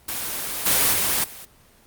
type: noise with level steps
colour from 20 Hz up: white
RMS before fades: -28 / -18 / -21 / -39 dBFS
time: 0.08-1.45 s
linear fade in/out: 5 ms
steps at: 0.66 / 0.93 / 1.24 s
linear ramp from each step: 2 ms
effects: pink hiss -54 dBFS RMS until 1.86 s + Opus 24 kbps